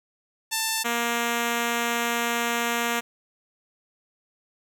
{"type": "tone pair in turn", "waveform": "5% pulse", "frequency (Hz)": [889, 235.5], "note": ["A5", "A#3"], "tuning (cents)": [18, 18], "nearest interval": "octave + major seventh", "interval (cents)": 2300, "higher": "first", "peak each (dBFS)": -12, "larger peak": "neither", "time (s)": [[0.51, 0.84], [0.84, 3.01]], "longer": "second", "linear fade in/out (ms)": 20, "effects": []}